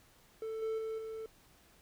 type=tone with level steps; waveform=triangle; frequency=442.9 Hz; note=A4; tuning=11 cents sharp; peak=-35 / -31 / -34 / -38 dBFS; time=0.42-1.26 s; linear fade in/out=2 ms; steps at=0.62 / 0.78 / 0.98 s; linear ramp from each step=5 ms; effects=pink hiss -64 dBFS RMS until 1.81 s